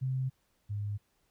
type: tone pair in turn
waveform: sine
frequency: 130.81 / 102.93 Hz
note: C3 / G#2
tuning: 0 / -15 cents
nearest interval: major third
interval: 415 cents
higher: first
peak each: -29 / -32 dBFS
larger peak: first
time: 0.01-0.3 / 0.69-0.98 s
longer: neither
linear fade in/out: 20 ms
effects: pink hiss -74 dBFS RMS until 1.3 s